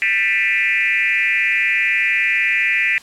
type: tone with frequency modulation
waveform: sine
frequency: 2183 Hz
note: C#7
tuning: 27 cents flat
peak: -14 dBFS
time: 0.02-2.98 s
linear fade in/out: 0 ms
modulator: 205 Hz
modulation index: 1.9
effects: white hiss -43 dBFS RMS until 3.02 s + low-pass 8000 Hz 12 dB/octave